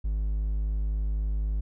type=tone; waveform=triangle; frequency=51.91 Hz; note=G#1; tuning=in tune; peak=-23 dBFS; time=0.04-1.61 s; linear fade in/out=10 ms; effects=none